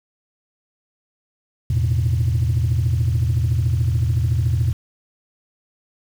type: chord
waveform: sine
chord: E suspended fourth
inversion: none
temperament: just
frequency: 82.41 / 109.88 / 123.61 Hz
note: E2 / A2 / B2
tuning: 0 / -2 / +2 cents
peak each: -19 dBFS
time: 1.7-4.73 s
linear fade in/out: 5 ms
effects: tanh soft clip ceiling -11 dBFS + 7-bit